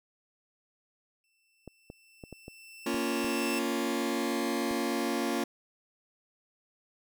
sawtooth tone with exponential growth, 2672 Hz, E7, 23 cents sharp, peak -30 dBFS, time 1.24-3.59 s, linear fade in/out 1 ms, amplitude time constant 510 ms
clicks, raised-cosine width 2 ms, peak -29 dBFS, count 8, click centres 1.677 / 1.901 / 2.238 / 2.327 / 2.481 / 2.944 / 3.245 / 4.712 s
sawtooth chord, Bb minor, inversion none, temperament just, 233.1 / 279.7 / 349.6 Hz, Bb3 / Db4 / F4, 0 / +16 / +2 cents, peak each -29 dBFS, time 2.86-5.44 s, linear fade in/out 5 ms
effects none

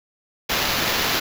violet noise with sample-and-hold, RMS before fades -22 dBFS, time 0.49-1.2 s, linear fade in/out 10 ms, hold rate 8820 Hz, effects none

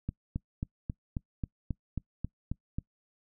click train, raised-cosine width 5 ms, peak -20 dBFS, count 11, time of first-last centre 0.09-2.785 s, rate 3.71 Hz, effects noise-tail reverb RT60 0.1 s tail -24 dB re dry

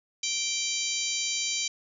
harmonic tone with a mistuned harmonic, 782 Hz, G5, 4 cents flat, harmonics 3 / 4 / 5 / 6 / 7 / 8 / 9, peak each -35 / -35 / -35 / -35 / -35 / -35 / -35 dBFS, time 0.23-1.68 s, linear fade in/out 5 ms, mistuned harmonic 7, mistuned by +55 cents, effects none

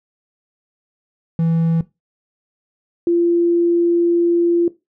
triangle / sine tone pair in turn, 164.81 / 343.2 Hz, E3 / F4, 0 / -30 cents, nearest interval octave + minor second, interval 1270 cents, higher second, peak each -12 dBFS, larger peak neither, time 1.39-1.81 / 3.07-4.68 s, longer second, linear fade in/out 2 ms, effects noise-tail reverb RT60 0.2 s tail -17 dB re dry

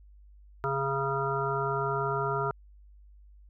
harmonic tone, 137.1 Hz, C#3, 19 cents flat, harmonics 1 / 3 / 5 / 7 / 9 / 10, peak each -34 / -32 / -36 / -34 / -35 / -34 dBFS, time 0.64-2.51 s, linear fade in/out 0 ms, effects added 50 Hz sine -51 dBFS peak until 3.49 s

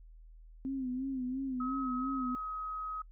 sine tone with vibrato, 260.2 Hz, C4, 9 cents flat, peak -33 dBFS, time 0.65-2.35 s, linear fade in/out 0 ms, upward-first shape sine, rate 2.9 Hz, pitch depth 75 cents each way
sine tone with pitch glide, 1277 to 1268.2 Hz, D#6 to D#6, +45 to +33 cents, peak -36 dBFS, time 1.6-3.02 s, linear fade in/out 5 ms, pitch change -12 cents, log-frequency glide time 1.85-2.5 s
effects noise-tail reverb RT60 0.1 s tail -25 dB re dry + added 40 Hz sine -51 dBFS peak until 3.11 s

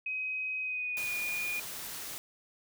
sine tone with pitch glide, 2526 to 2436 Hz, D#7 to D#7, +26 to -37 cents, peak -32 dBFS, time 0.06-1.6 s, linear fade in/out 5 ms, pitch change -63 cents, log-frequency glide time 0.61-1.18 s
white noise, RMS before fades -41 dBFS, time 0.97-2.18 s, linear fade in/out 0 ms
effects none

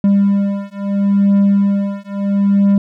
triangle beating tone pair, 199.2 / 199.95 Hz, G3 / G3, +28 / +35 cents, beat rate 0.75 Hz, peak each -12 dBFS, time 0.04-2.78 s, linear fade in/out 2 ms, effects none

